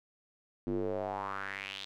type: tone with band-pass filter sweep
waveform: square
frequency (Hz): 49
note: G1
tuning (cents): 0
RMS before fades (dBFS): -37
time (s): 0.67-1.85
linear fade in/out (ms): 0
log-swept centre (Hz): 290 to 3800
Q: 4
effects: none